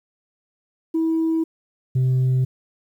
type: tone pair in turn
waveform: sine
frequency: 324.3 / 128.94 Hz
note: E4 / C3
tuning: -28 / -25 cents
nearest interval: octave + major third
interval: 1597 cents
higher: first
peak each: -16 / -13 dBFS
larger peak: second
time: 0.94-1.44 / 1.95-2.45 s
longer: neither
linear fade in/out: 10 ms
effects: tanh soft clip ceiling -15 dBFS + 9-bit